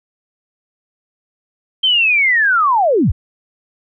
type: linear sweep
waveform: sine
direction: down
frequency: 3159 to 41.2 Hz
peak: -10 dBFS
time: 1.83-3.12 s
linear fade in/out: 10 ms
effects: none